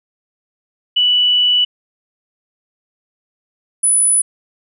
sine tone pair in turn, 2960 / 9956 Hz, F#7 / D#9, 0 / 0 cents, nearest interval octave + major sixth, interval 2100 cents, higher second, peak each -10 dBFS, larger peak neither, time 0.96-1.65 / 3.83-4.22 s, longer first, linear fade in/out 10 ms, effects none

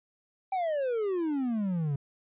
triangle exponential sweep, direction down, 784 to 136 Hz, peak -25 dBFS, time 0.52-1.96 s, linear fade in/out 5 ms, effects resampled to 8000 Hz

